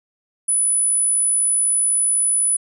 sine tone, 9956 Hz, D#9, in tune, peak -15 dBFS, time 0.48-2.57 s, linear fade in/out 10 ms, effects none

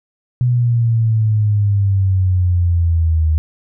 sine exponential sweep, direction down, 124.7 to 77.5 Hz, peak -11 dBFS, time 0.41-3.38 s, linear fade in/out 0 ms, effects none

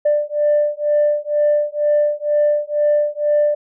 sine beating tone pair, 591 / 593.1 Hz, D5 / D5, +11 / +17 cents, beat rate 2.1 Hz, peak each -16 dBFS, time 0.05-3.55 s, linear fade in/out 10 ms, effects tanh soft clip ceiling -8 dBFS

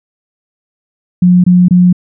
sine tone bursts, 179.2 Hz, F3, 45 cents sharp, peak -3 dBFS, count 3, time 1.22-1.928 s, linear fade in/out 5 ms, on 220 ms, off 24 ms, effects none

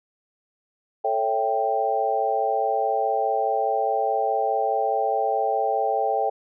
sine chord, A dominant seventh, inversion none, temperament equal, 440 / 554.4 / 659.3 / 784 Hz, A4 / C#5 / E5 / G5, 0 / 0 / 0 / 0 cents, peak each -27 / -28 / -27 / -23 dBFS, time 1.04-6.3 s, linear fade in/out 10 ms, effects none

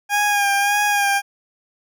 20% pulse tone with vibrato, 813 Hz, G#5, 37 cents flat, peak -11 dBFS, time 0.09-1.22 s, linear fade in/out 50 ms, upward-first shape sine, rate 1.7 Hz, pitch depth 33 cents each way, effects none

